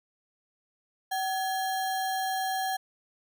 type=tone with sample-and-hold; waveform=sine; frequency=761 Hz; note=F#5; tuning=48 cents sharp; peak=-27 dBFS; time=1.11-2.77 s; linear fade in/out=10 ms; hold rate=2450 Hz; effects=none